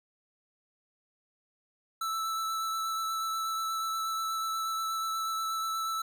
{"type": "tone with vibrato", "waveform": "square", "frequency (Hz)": 1318.5, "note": "E6", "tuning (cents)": 0, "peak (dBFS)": -31, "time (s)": [2.01, 6.02], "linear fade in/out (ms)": 5, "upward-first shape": "sine", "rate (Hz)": 8.3, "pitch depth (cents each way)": 11, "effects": []}